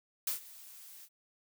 blue noise with ADSR envelope, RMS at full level -32 dBFS, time 0.27-1.09 s, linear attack 4 ms, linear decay 120 ms, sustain -20 dB, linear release 56 ms, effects none

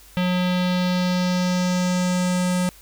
square tone with low-pass filter sweep, 180.8 Hz, F#3, 40 cents flat, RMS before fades -21 dBFS, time 0.17-2.69 s, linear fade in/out 0 ms, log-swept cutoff 3200 to 9500 Hz, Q 2.2, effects added 50 Hz sine -50 dBFS peak until 2.81 s + white hiss -49 dBFS RMS until 2.81 s

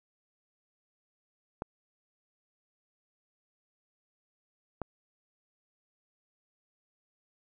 clicks, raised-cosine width 1 ms, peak -20 dBFS, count 2, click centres 1.621 / 4.817 s, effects none

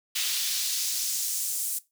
pink noise with high-pass filter sweep, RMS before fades -29 dBFS, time 0.15-1.79 s, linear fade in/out 10 ms, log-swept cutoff 3200 to 8900 Hz, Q 1.3, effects noise-tail reverb RT60 0.2 s tail -18 dB re dry

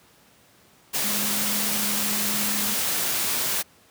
sine tone in noise, 207.7 Hz, G#3, in tune, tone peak -32 dBFS, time 1.03-2.75 s, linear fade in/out 20 ms, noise white, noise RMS -25 dBFS, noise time 0.93-3.63 s, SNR -10 dB, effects pink hiss -56 dBFS RMS until 3.9 s + high-pass 100 Hz 12 dB/octave

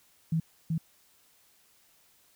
sine tone with echo, 162.2 Hz, E3, 28 cents flat, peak -24 dBFS, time 0.32-0.4 s, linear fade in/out 5 ms, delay 380 ms, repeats 1, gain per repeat -2 dB, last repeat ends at 0.78 s, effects white hiss -64 dBFS RMS until 2.35 s

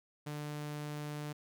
sawtooth tone, 148.6 Hz, D3, 21 cents sharp, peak -35 dBFS, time 0.26-1.33 s, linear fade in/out 10 ms, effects none

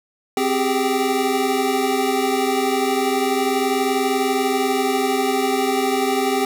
square tone cluster, 262.4 / 391.2 / 411.5 / 775 Hz, C4 / G4 / G#4 / G5, +5 / -4 / -16 / -20 cents, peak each -24 dBFS, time 0.37-6.45 s, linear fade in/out 2 ms, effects none

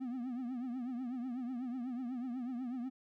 triangle tone with vibrato, 249.1 Hz, B3, 15 cents sharp, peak -35 dBFS, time 0-2.9 s, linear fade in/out 20 ms, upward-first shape triangle, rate 8.1 Hz, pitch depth 130 cents each way, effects none

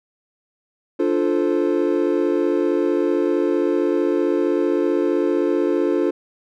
triangle chord, D minor seventh, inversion none, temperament equal, 293.7 / 349.2 / 440 / 523.3 Hz, D4 / F4 / A4 / C5, 0 / 0 / 0 / 0 cents, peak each -20 / -18 / -21 / -24 dBFS, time 0.99-6.11 s, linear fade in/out 10 ms, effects none

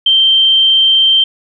sine tone, 3136 Hz, G7, in tune, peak -6 dBFS, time 0.06-1.24 s, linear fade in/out 5 ms, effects none

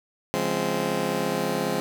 15% pulse chord, Db major seventh, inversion none, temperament just, 138.59 / 173.24 / 207.9 / 259.9 Hz, Db3 / F3 / Ab3 / C4, 0 / -14 / +2 / -11 cents, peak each -28 / -23 / -23 / -24 dBFS, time 0.34-1.8 s, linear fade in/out 0 ms, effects none

